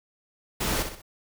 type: noise with echo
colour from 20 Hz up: pink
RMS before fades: -27 dBFS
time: 0.6-0.83 s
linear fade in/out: 10 ms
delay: 63 ms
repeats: 3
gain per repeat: -7 dB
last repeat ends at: 1.019 s
effects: none